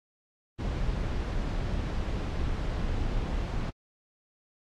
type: noise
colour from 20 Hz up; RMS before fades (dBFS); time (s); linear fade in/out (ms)
brown; -30; 0.58-3.71; 20
effects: low-pass 5000 Hz 12 dB/octave + AAC 64 kbps